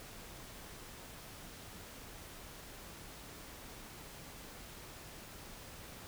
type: silence
effects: pink hiss -51 dBFS RMS until 6.07 s